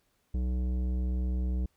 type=tone with tanh clipping; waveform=sine; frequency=62.3 Hz; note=B1; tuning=16 cents sharp; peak=-29 dBFS; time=0.34-1.66 s; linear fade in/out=5 ms; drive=13 dB; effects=pink hiss -73 dBFS RMS until 1.76 s